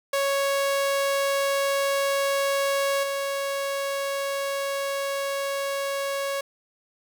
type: tone with level steps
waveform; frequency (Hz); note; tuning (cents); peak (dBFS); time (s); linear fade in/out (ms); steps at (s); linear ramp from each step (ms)
sawtooth; 554.4; C#5; 0; -18 / -22; 0.13-6.41; 5; 3.03; 5
effects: none